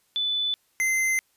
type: tone pair in turn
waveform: sine / square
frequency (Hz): 3491 / 2071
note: A7 / C7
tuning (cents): -14 / -18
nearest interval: major sixth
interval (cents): 904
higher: first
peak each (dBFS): -23 / -22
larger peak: second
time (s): 0.16-0.54 / 0.8-1.19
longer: second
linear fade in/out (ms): 0
effects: white hiss -67 dBFS RMS until 1.36 s + resampled to 32000 Hz